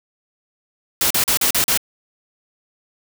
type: noise bursts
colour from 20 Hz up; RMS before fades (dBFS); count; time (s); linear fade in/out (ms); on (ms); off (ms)
white; -17; 6; 1.01-1.775; 2; 95; 39
effects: none